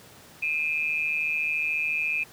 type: tone pair together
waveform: sine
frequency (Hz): 2417 / 2571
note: D7 / E7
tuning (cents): +49 / -44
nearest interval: minor second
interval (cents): 107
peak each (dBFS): -27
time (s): 0.42-2.24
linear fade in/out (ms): 10
effects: pink hiss -50 dBFS RMS until 2.32 s + high-pass 100 Hz 12 dB/octave